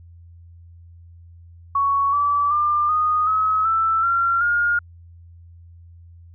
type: tone with pitch steps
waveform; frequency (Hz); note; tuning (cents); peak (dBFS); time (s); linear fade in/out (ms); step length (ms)
sine; 1115 / 1154.3 / 1195 / 1237.2 / 1280.8 / 1326 / 1372.7 / 1421.1; C#6 / D6 / D6 / D#6 / D#6 / E6 / F6 / F6; +10 / -30 / +30 / -10 / +50 / +10 / -30 / +30; -16; 1.75-4.79; 5; 380
effects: added 85 Hz sine -42 dBFS peak until 6.34 s